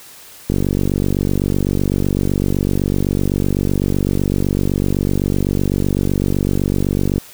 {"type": "click train", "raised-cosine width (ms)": 3, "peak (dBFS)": -4, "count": 321, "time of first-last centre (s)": [0.5, 7.181], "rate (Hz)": 47.9, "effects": ["white hiss -40 dBFS RMS until 7.33 s"]}